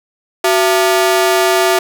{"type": "ring-modulated tone", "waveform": "sawtooth", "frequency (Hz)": 523.3, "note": "C5", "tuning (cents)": 0, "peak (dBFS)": -3, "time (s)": [0.44, 1.79], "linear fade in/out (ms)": 5, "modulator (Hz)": 149, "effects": []}